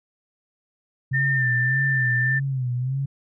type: tone with vibrato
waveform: sine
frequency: 130 Hz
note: C3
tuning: 11 cents flat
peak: -22 dBFS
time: 1.11-3.06 s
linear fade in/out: 10 ms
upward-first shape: sine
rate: 1.7 Hz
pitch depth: 100 cents each way
type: tone with pitch glide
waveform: sine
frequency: 1810 to 1781 Hz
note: A6 to A6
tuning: +48 to +21 cents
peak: -20 dBFS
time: 1.13-2.4 s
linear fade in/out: 20 ms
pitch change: -27 cents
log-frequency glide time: 1.37-1.44 s
effects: none